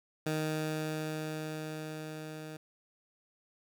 15% pulse tone with level ramp, 155.5 Hz, D#3, 1 cent flat, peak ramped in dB -24 to -36 dBFS, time 0.26-2.57 s, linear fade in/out 5 ms, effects none

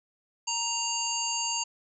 harmonic tone with a mistuned harmonic, 932.3 Hz, A#5, in tune, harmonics 1 / 3 / 5 / 7 / 8, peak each -34 / -34 / -34 / -34 / -34 dBFS, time 0.47-1.64 s, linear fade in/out 10 ms, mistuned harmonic 8, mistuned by -49 cents, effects none

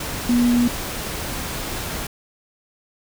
sine tone in noise, 241.5 Hz, B3, 39 cents flat, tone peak -14 dBFS, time 0.29-0.68 s, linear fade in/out 5 ms, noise pink, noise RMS -28 dBFS, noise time 0-2.07 s, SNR +11 dB, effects none

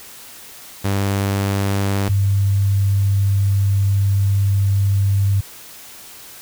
sawtooth / sine tone pair in turn, 99 / 99 Hz, G2 / G2, +18 / +18 cents, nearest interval unison, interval 0 cents, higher neither, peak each -13 dBFS, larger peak neither, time 0.84-2.09 / 2.09-5.41 s, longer second, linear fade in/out 10 ms, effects white hiss -39 dBFS RMS until 6.41 s

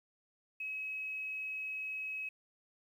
sine tone with quantisation, 2558 Hz, D#7, 47 cents sharp, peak -37 dBFS, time 0.6-2.29 s, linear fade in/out 5 ms, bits 11, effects none

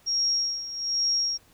sine tone with tremolo, 5588 Hz, F8, in tune, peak -21 dBFS, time 0.06-1.38 s, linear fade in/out 20 ms, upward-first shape sine, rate 1.2 Hz, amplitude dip 75%, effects pink hiss -59 dBFS RMS until 1.53 s

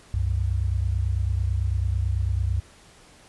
sine tone pair together, 66.95 / 96 Hz, C2 / G2, +40 / -36 cents, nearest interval tritone, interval 624 cents, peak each -24 dBFS, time 0.14-2.6 s, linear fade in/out 0 ms, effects pink hiss -52 dBFS RMS until 3.28 s + resampled to 24000 Hz

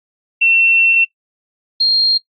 sine tone pair in turn, 2704 / 4218 Hz, E7 / C8, +43 / +13 cents, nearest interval minor sixth, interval 770 cents, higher second, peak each -9 dBFS, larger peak neither, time 0.41-1.05 / 1.8-2.18 s, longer first, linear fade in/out 10 ms, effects noise-tail reverb RT60 0.1 s tail -20 dB re dry + AAC 48 kbps

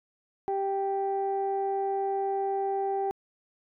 sine tone pair together, 392 / 784 Hz, G4 / G5, 0 / 0 cents, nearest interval octave, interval 1200 cents, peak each -28 dBFS, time 0.48-3.11 s, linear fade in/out 0 ms, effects tanh soft clip ceiling -20 dBFS

